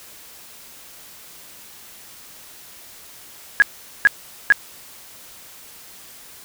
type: tone bursts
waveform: sine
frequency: 1661.2 Hz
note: G#6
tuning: in tune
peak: -7 dBFS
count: 3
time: 3.6-4.523 s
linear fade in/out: 0 ms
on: 21 ms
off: 430 ms
effects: white hiss -43 dBFS RMS until 6.44 s